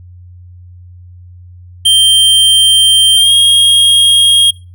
square tone with pitch glide, 3150 to 3255 Hz, G7 to G#7, +8 to -36 cents, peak -5 dBFS, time 1.85-4.51 s, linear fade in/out 10 ms, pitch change +56 cents, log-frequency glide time 3.16-3.32 s, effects noise-tail reverb RT60 0.3 s tail -23 dB re dry + added 89 Hz sine -32 dBFS peak until 4.74 s

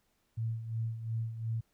sine tone with tremolo, 113.2 Hz, A2, 50 cents sharp, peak -30 dBFS, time 0.37-1.61 s, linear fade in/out 10 ms, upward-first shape sine, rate 2.8 Hz, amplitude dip 65%, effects pink hiss -75 dBFS RMS until 1.73 s

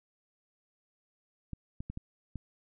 clicks, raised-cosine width 5 ms, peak -26 dBFS, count 5, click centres 1.533 / 1.805 / 1.9 / 1.974 / 2.357 s, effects none

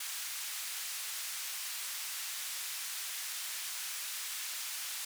white band-pass noise, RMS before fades -40 dBFS, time 0-5.05 s, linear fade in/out 5 ms, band 1400 to 12000 Hz, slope 12 dB/octave, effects none

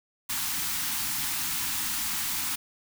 white band-stop noise, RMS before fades -30 dBFS, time 0.29-2.56 s, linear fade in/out 10 ms, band 320 to 790 Hz, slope 48 dB/octave, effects none

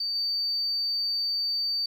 sine tone with level steps, 4601 Hz, D8, 36 cents flat, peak -26 / -24 dBFS, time 0-1.86 s, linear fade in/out 5 ms, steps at 0.15 s, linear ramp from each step 5 ms, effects tanh soft clip ceiling -21 dBFS + 10-bit

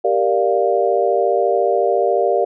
sine chord, G minor seventh, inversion none, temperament equal, 392 / 466.2 / 587.3 / 698.5 Hz, G4 / Bb4 / D5 / F5, 0 / 0 / 0 / 0 cents, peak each -19 dBFS, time 0.04-2.45 s, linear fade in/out 10 ms, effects none

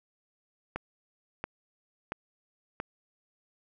click train, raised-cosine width 0.5 ms, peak -18 dBFS, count 4, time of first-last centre 0.76-2.801 s, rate 1.47 Hz, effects none

